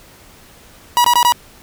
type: tone bursts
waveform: 45% pulse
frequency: 967 Hz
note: B5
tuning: 37 cents flat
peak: -9 dBFS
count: 4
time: 0.97-1.322 s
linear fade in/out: 0 ms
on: 73 ms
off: 20 ms
effects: pink hiss -44 dBFS RMS until 1.62 s